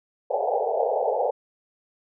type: band-pass noise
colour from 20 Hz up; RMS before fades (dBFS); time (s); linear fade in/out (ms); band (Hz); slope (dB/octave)
pink; -24; 0.3-1.31; 10; 430 to 850; 96
effects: none